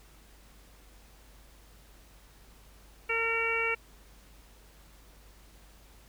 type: harmonic tone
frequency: 456.7 Hz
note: A#4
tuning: 36 cents flat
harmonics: 1 / 2 / 3 / 4 / 5 / 6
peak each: -34 / -40 / -35 / -38 / -30 / -34 dBFS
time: 3.09-3.75 s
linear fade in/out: 10 ms
effects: added 50 Hz sine -55 dBFS peak until 6.08 s + pink hiss -59 dBFS RMS until 6.08 s

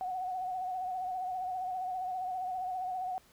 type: tone with vibrato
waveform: sine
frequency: 740 Hz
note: F#5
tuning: in tune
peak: -33 dBFS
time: 0.01-3.18 s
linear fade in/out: 0 ms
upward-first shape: sine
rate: 15 Hz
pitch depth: 45 cents each way
effects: pink hiss -63 dBFS RMS until 3.32 s

